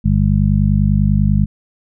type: harmonic tone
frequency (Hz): 50.1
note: G1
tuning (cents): +38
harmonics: 1 / 2 / 3 / 4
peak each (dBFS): -16 / -16 / -16 / -16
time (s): 0.04-1.46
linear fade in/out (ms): 20
effects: none